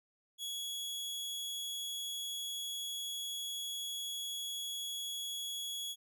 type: tone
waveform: sawtooth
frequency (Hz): 3352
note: G#7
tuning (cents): +15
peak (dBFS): -35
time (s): 0.38-5.96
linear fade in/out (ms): 50
effects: none